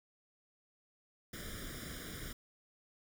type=noise with comb filter; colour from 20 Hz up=pink; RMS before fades=-45 dBFS; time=1.33-2.33 s; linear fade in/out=5 ms; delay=0.57 ms; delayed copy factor=+1; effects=none